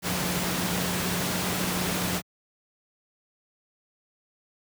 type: tone in noise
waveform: sine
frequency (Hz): 180.4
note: F#3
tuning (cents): -44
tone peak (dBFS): -31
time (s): 0.02-2.22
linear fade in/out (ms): 50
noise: pink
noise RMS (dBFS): -28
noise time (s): 0.02-2.22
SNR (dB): -6
effects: high-pass 100 Hz 12 dB/octave